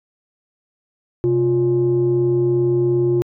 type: tone pair together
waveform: sine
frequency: 130 / 352.7 Hz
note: C3 / F4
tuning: -11 / +17 cents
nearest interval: octave + perfect fourth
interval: 1728 cents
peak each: -19 / -14 dBFS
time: 1.24-3.22 s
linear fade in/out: 0 ms
effects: tanh soft clip ceiling -9 dBFS